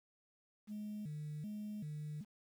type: tone with vibrato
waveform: sine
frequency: 177.9 Hz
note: F3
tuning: 32 cents sharp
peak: -40 dBFS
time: 0.67-2.25 s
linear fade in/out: 50 ms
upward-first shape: square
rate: 1.3 Hz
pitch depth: 290 cents each way
effects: tanh soft clip ceiling -38 dBFS + 11-bit